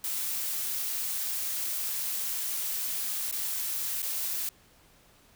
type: noise with dropouts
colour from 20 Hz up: blue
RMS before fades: -32 dBFS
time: 0.04-4.49 s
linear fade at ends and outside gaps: 2 ms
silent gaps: 3.313-3.324 / 4.021-4.027 s
effects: pink hiss -60 dBFS RMS until 5.35 s